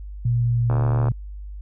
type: tone with pitch glide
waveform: sine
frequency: 119.7 to 118.12 Hz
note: A#2 to A#2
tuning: +46 to +23 cents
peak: -17 dBFS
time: 0.25-1.12 s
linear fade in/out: 5 ms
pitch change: -23 cents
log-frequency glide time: 0.35-0.79 s
type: click train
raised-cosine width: 1 ms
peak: -14 dBFS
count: 29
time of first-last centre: 0.7-1.084 s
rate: 72.9 Hz
effects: added 50 Hz sine -32 dBFS peak until 1.61 s